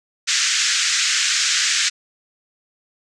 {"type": "band-pass noise", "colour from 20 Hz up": "white", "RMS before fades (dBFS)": -19, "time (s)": [0.27, 1.9], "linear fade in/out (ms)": 20, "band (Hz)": [1400, 7400], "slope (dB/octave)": 48, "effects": []}